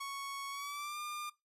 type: tone with pitch glide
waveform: sawtooth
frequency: 1108.7 to 1202.1 Hz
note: C#6 to D6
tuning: 0 to +40 cents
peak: -36 dBFS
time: 0-1.3 s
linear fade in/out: 10 ms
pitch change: +140 cents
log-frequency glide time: 0.5-0.99 s
effects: noise-tail reverb RT60 0.2 s tail -19 dB re dry + resampled to 32000 Hz